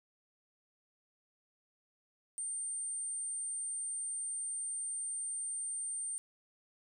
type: tone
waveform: sine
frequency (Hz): 8870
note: C#9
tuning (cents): 0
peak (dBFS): -36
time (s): 2.38-6.18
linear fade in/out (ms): 0
effects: none